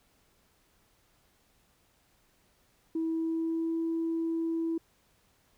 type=tone with pitch glide; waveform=sine; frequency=324.7 to 328.9 Hz; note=E4 to E4; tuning=-26 to -4 cents; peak=-27 dBFS; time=2.95-4.78 s; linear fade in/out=5 ms; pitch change=+22 cents; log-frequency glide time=3.06-3.79 s; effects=tanh soft clip ceiling -24 dBFS + pink hiss -68 dBFS RMS until 5.57 s